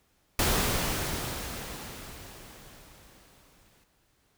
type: noise with exponential decay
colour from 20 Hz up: pink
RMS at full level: -24 dBFS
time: 0.39-3.84 s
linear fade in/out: 2 ms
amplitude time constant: 750 ms
effects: pink hiss -69 dBFS RMS until 4.37 s